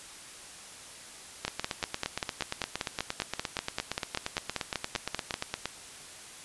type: two click trains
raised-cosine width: 0.2 ms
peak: -12 / -13 dBFS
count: 21 / 37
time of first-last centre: 1.45-5.341 / 1.48-5.656 s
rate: 5.14 / 8.62 Hz
effects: white hiss -47 dBFS RMS until 6.44 s + resampled to 24000 Hz